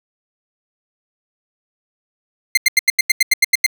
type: tone bursts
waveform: sawtooth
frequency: 2093 Hz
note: C7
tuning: in tune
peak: -5 dBFS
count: 11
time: 2.55-3.664 s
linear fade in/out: 5 ms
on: 24 ms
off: 85 ms
effects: none